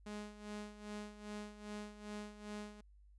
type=tone with tremolo; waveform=sawtooth; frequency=209 Hz; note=G#3; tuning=11 cents sharp; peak=-39 dBFS; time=0.06-2.81 s; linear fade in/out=5 ms; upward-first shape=sine; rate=2.5 Hz; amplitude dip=75%; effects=added 50 Hz sine -60 dBFS peak until 3.18 s + resampled to 22050 Hz